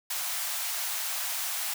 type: high-pass noise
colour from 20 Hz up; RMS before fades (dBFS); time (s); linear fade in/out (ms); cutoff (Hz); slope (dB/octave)
white; -32; 0.1-1.74; 5; 640; 48
effects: none